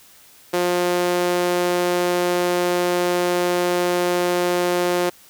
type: tone with high-pass filter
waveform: sawtooth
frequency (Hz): 177.2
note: F3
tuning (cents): +25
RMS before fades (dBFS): -20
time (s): 0.53-5.1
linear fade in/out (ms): 10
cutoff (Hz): 400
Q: 1.9
effects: white hiss -49 dBFS RMS until 5.29 s